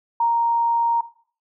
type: tone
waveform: sine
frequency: 932.3 Hz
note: A#5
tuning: in tune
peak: -16 dBFS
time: 0.2-1.01 s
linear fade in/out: 5 ms
effects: noise-tail reverb RT60 0.5 s tail -17 dB re dry